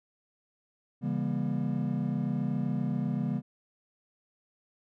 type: chord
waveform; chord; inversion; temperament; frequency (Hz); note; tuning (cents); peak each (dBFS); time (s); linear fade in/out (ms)
triangle; C# diminished seventh; none; just; 138.59 / 166.31 / 199.57 / 239.5; C#3 / E3 / G3 / Bb3; 0 / +16 / +31 / +47; -31 / -33 / -31 / -31; 1.01-3.42; 50
effects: none